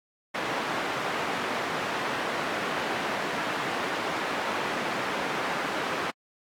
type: low-pass noise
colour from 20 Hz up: white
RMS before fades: -30 dBFS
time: 0.34-6.11 s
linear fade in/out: 10 ms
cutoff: 1600 Hz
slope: 12 dB/octave
effects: high-pass 200 Hz 12 dB/octave + AAC 64 kbps